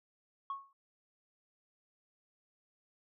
sine tone with exponential decay, 1100 Hz, C#6, 14 cents flat, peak -32 dBFS, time 0.5-0.73 s, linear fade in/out 2 ms, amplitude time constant 50 ms, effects tanh soft clip ceiling -32 dBFS

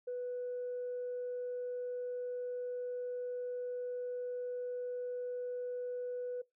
sine tone, 493.9 Hz, B4, in tune, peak -35 dBFS, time 0.07-6.42 s, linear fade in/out 10 ms, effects noise-tail reverb RT60 0.2 s tail -22 dB re dry + tanh soft clip ceiling -33 dBFS

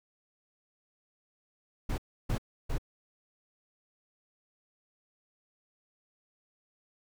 brown noise bursts, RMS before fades -30 dBFS, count 3, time 1.89-2.783 s, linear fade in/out 10 ms, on 91 ms, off 310 ms, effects none

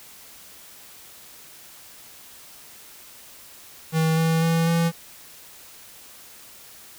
square tone with pitch steps, 160.5 / 162.74 / 165.01 / 167.32 Hz, E3 / E3 / E3 / E3, -46 / -22 / +2 / +26 cents, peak -19 dBFS, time 3.92-4.92 s, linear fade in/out 50 ms, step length 250 ms, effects white hiss -46 dBFS RMS until 6.98 s

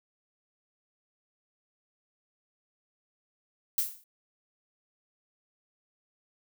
violet noise with exponential decay, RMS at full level -24 dBFS, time 3.78-4.04 s, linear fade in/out 2 ms, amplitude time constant 56 ms, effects none

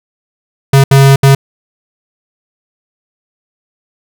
square tone bursts at uneven times, 136.9 Hz, C#3, 21 cents flat, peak -3 dBFS, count 3, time 0.73-0.84 / 0.91-1.16 / 1.23-1.35 s, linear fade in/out 5 ms, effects none

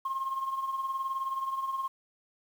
sine tone with tremolo, 1070 Hz, C6, 38 cents sharp, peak -26 dBFS, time 0.05-1.88 s, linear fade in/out 5 ms, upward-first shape triangle, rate 19 Hz, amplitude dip 70%, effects tanh soft clip ceiling -25 dBFS + 9-bit

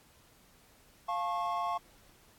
triangle chord, F augmented, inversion none, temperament just, 698.5 / 873.1 / 1091.3 Hz, F5 / A5 / C#6, 0 / -14 / -27 cents, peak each -33 / -36 / -32 dBFS, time 1.08-1.78 s, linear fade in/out 10 ms, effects pink hiss -62 dBFS RMS until 2.38 s + AAC 64 kbps

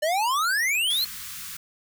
square exponential sweep, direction up, 587.3 to 4345 Hz, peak -22 dBFS, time 0.02-1.05 s, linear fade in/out 10 ms
click train, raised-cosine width 0.3 ms, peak -31 dBFS, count 11, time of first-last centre 0.45-1.056 s, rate 16.5 Hz
white band-stop noise, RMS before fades -37 dBFS, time 0.9-1.57 s, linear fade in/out 5 ms, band 220 to 1100 Hz, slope 48 dB/octave
effects none

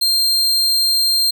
40% pulse tone, 4184 Hz, C8, 1 cent flat, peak -12 dBFS, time 0.01-1.31 s, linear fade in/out 10 ms, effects none

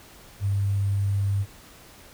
sine tone with sample-and-hold, 99.4 Hz, G2, 25 cents sharp, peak -21 dBFS, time 0.4-1.46 s, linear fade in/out 50 ms, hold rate 8820 Hz, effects pink hiss -49 dBFS RMS until 2.13 s

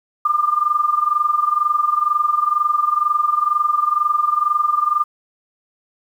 sine tone with amplitude modulation, 1201 Hz, D6, 38 cents sharp, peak -11 dBFS, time 0.25-5.04 s, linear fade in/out 5 ms, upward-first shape sine, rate 22.1 Hz, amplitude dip 80%, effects 8-bit

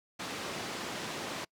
pink band-pass noise, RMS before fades -39 dBFS, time 0.19-1.45 s, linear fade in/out 10 ms, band 210 to 6300 Hz, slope 12 dB/octave, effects noise-tail reverb RT60 0.1 s tail -26 dB re dry

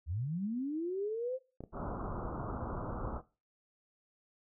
sine linear sweep, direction up, 69.3 to 530 Hz, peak -33 dBFS, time 0.06-1.39 s, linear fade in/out 50 ms
clicks, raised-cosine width 2 ms, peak -30 dBFS, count 2, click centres 1.606 / 1.638 s
pink low-pass noise, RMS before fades -39 dBFS, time 1.72-3.22 s, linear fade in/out 50 ms, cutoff 1400 Hz, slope 96 dB/octave
effects noise-tail reverb RT60 0.3 s tail -17 dB re dry

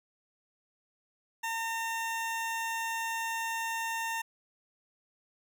20% pulse tone, 910 Hz, A#5, 42 cents flat, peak -27 dBFS, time 1.43-4.22 s, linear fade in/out 10 ms, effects none

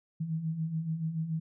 sine beating tone pair, 155.56 / 162.56 Hz, D#3 / E3, 0 / -24 cents, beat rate 7 Hz, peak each -38 / -31 dBFS, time 0.2-1.4 s, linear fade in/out 10 ms, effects none

